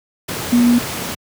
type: tone in noise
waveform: sine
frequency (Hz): 240.6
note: B3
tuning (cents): -45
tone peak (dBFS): -9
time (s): 0.52-0.79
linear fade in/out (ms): 10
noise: pink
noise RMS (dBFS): -24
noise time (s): 0.28-1.15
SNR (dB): +12
effects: high-pass 100 Hz 12 dB/octave